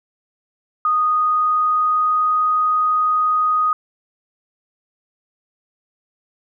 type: tone with pitch glide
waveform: sine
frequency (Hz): 1238 to 1245.9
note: D#6 to D#6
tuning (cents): -9 to +2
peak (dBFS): -14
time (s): 0.85-3.73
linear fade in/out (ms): 2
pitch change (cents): +11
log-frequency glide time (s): 0.97-2.43
effects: none